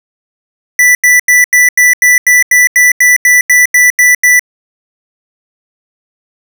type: tone bursts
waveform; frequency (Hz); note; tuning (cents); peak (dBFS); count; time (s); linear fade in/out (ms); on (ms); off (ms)
square; 1975.5; B6; 0; -4; 15; 0.79-4.394; 2; 160; 86
effects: none